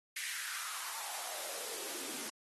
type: noise with high-pass filter sweep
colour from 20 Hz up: white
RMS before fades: -41 dBFS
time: 0.16-2.3 s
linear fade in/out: 5 ms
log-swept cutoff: 2100 to 240 Hz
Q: 3.3
effects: AAC 32 kbps

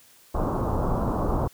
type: low-pass noise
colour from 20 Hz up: pink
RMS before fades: -25 dBFS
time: 0.34-1.48 s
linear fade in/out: 10 ms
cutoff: 1200 Hz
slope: 48 dB/octave
effects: white hiss -55 dBFS RMS until 1.53 s

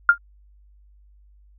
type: tone with exponential decay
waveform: sine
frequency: 1403 Hz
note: F6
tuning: 8 cents sharp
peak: -5 dBFS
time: 0.09-0.18 s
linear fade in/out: 2 ms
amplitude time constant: 18 ms
effects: added 50 Hz sine -50 dBFS peak until 1.58 s

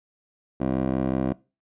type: tone with band-pass filter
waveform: 15% pulse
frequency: 65.41 Hz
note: C2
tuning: in tune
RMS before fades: -25 dBFS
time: 0.6-1.33 s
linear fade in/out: 10 ms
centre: 380 Hz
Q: 1.5
effects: noise-tail reverb RT60 0.3 s tail -21 dB re dry + resampled to 8000 Hz

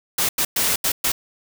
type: noise bursts at uneven times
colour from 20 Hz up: white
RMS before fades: -20 dBFS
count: 5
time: 0.18-0.29 / 0.38-0.45 / 0.56-0.76 / 0.84-0.92 / 1.04-1.12 s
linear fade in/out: 5 ms
effects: none

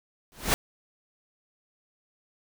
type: noise with exponential growth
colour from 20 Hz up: pink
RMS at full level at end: -19 dBFS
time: 0.32-0.54 s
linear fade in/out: 0 ms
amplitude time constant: 47 ms
effects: none

